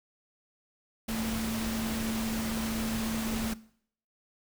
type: tone in noise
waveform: sine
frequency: 223.2 Hz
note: A3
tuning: 25 cents sharp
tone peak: -31 dBFS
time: 1.08-3.54 s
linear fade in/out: 10 ms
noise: pink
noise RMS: -36 dBFS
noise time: 1.08-3.54 s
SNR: +2 dB
effects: noise-tail reverb RT60 0.6 s tail -19 dB re dry